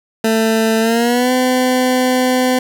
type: tone with pitch glide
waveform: 20% pulse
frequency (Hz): 222.6 to 254.2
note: A3 to C4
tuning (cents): +20 to -50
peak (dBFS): -7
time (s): 0.24-2.59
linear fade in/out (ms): 5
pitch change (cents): +230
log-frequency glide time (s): 0.8-1.32
effects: none

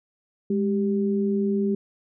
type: tone pair together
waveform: sine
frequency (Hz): 205.6 / 392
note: G#3 / G4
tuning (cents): -17 / 0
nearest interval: major seventh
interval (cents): 1117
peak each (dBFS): -22 / -25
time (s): 0.5-1.75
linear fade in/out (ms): 5
effects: none

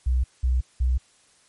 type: tone bursts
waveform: sine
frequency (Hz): 62.9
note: B1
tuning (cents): +32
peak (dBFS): -18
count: 3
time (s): 0.06-0.98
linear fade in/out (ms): 10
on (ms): 180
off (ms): 190
effects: white hiss -59 dBFS RMS until 1.48 s + MP3 48 kbps

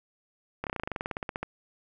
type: slowing click train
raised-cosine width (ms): 0.5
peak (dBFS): -17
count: 18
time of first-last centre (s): 0.64-1.43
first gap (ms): 28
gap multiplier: 1.06
effects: none

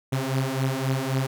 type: beating tone pair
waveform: sawtooth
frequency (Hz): 130.8 / 134.6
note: C3 / C3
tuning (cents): 0 / +49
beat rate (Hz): 3.8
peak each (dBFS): -23 / -22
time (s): 0.12-1.27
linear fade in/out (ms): 10
effects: none

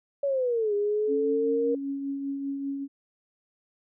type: linear two-way sweep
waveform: sine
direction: down then up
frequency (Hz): 570 to 406.6 to 473.8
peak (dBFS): -23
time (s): 0.23-1.75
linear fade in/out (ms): 5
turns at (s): 0.74
type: tone with tremolo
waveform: sine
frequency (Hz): 277.2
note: C#4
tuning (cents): 0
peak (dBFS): -27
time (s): 1.07-2.88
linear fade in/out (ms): 50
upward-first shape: triangle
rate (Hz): 5.1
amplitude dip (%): 40
effects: none

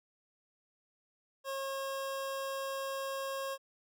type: tone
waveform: 25% pulse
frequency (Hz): 542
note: C#5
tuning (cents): -39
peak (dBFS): -32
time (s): 1.44-3.58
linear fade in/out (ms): 50
effects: none

